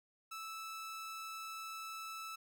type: tone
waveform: sawtooth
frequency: 1313 Hz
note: E6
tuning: 7 cents flat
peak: -40 dBFS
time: 0.31-2.36 s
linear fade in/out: 10 ms
effects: none